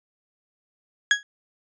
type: tone with exponential decay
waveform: 35% pulse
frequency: 1661.2 Hz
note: G#6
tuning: in tune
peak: -10 dBFS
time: 1.11-1.23 s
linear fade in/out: 1 ms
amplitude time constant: 26 ms
effects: resampled to 16000 Hz